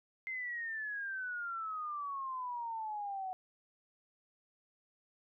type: exponential sweep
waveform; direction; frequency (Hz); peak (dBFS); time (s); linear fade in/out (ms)
sine; down; 2093 to 740; -37; 0.27-3.33; 0
effects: none